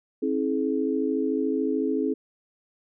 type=tone cluster; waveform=sine; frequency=267.4 / 321.1 / 425.5 Hz; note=C4 / E4 / G#4; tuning=+38 / -45 / +42 cents; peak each=-26 / -28 / -27 dBFS; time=0.22-2.14 s; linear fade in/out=10 ms; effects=none